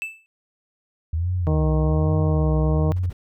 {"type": "tone with exponential decay", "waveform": "triangle", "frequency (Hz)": 2638, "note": "E7", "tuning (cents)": 1, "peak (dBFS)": -21, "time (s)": [0.02, 0.26], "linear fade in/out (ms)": 0, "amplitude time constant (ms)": 52}
{"type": "tone with vibrato", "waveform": "sine", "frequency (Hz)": 76.8, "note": "D#2", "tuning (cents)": -22, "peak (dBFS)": -20, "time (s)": [1.13, 3.1], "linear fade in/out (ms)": 5, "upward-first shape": "sine", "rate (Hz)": 1.2, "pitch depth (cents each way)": 300}
{"type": "harmonic tone", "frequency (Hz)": 155.2, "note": "D#3", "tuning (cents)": -4, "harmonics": [1, 2, 3, 4, 5, 6, 7], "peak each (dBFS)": [-20, -28, -28, -30, -37, -39, -38], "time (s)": [1.47, 2.92], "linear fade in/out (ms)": 0}
{"type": "noise bursts", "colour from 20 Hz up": "brown", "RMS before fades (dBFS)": -37, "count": 3, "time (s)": [2.96, 3.13], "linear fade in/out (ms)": 5, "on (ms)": 32, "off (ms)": 37}
{"effects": []}